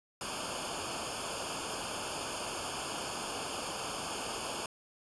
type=noise with comb filter; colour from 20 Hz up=pink; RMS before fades=-38 dBFS; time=0.21-4.66 s; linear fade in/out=2 ms; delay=0.51 ms; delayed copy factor=-0.9; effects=resampled to 24000 Hz